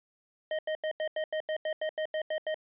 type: tone bursts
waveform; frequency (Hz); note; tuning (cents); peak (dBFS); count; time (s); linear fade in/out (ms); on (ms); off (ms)
square; 623; D#5; +2; -30; 13; 0.51-2.544; 2; 78; 85
effects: resampled to 8000 Hz